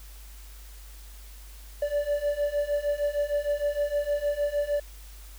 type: beating tone pair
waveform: triangle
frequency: 578 / 584.5 Hz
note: D5 / D5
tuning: -28 / -8 cents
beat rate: 6.5 Hz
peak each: -27 / -25 dBFS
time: 1.82-4.8 s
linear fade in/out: 5 ms
effects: added 50 Hz sine -43 dBFS peak until 5.38 s + white hiss -52 dBFS RMS until 5.38 s